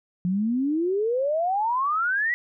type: exponential sweep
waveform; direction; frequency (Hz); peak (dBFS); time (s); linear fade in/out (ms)
sine; up; 174.61 to 1978; -21; 0.25-2.34; 0
effects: none